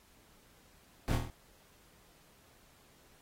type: noise with echo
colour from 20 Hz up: brown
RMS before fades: -31 dBFS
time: 1.08-1.15 s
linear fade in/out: 0 ms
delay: 25 ms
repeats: 6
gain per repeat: -3 dB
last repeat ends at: 1.3 s
effects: pink hiss -64 dBFS RMS until 3.21 s + AAC 48 kbps